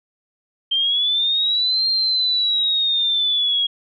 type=linear two-way sweep; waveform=sine; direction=up then down; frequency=3136 to 4200 to 3289 Hz; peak=-16 dBFS; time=0.71-3.67 s; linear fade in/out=10 ms; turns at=1.88 s; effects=none